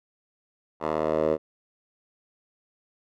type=tone with band-pass filter sweep; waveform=10% pulse; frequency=78 Hz; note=D#2; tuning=5 cents sharp; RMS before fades=-25 dBFS; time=0.8-1.38 s; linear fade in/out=50 ms; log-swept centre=800 to 520 Hz; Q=3.4; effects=none